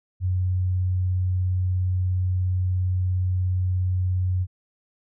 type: tone with vibrato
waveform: sine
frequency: 91.7 Hz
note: F#2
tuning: 15 cents flat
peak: -20 dBFS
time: 0.2-4.47 s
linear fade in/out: 50 ms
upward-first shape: sine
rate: 20 Hz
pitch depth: 16 cents each way
effects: none